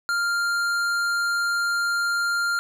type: tone with tanh clipping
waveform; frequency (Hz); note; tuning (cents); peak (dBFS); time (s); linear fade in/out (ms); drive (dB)
triangle; 1396.9; F6; 0; -23; 0.09-2.59; 0; 18
effects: none